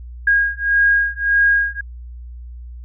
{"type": "beating tone pair", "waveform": "sine", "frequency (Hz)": [1632, 1633.7], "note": ["G#6", "G#6"], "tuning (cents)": [-31, -29], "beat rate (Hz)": 1.7, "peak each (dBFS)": -16, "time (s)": [0.27, 1.81], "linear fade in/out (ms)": 5, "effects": ["added 60 Hz sine -31 dBFS peak until 2.84 s"]}